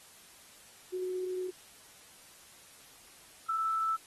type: tone pair in turn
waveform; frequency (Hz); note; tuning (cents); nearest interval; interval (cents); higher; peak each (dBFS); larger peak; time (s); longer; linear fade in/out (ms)
sine; 367.9 / 1318.6; F#4 / E6; -10 / 0; octave + minor seventh; 2210; second; -32 / -28; second; 0.92-1.51 / 3.48-3.97; first; 20
effects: white hiss -56 dBFS RMS until 4.06 s + AAC 32 kbps